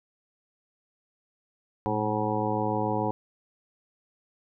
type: harmonic tone with a mistuned harmonic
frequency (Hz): 106.9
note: A2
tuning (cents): -49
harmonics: 1 / 2 / 3 / 4 / 5 / 7 / 8 / 9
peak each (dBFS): -33 / -33 / -33 / -33 / -33 / -33 / -33 / -33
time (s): 1.86-3.11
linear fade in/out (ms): 0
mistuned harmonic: 1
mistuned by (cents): +100
effects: none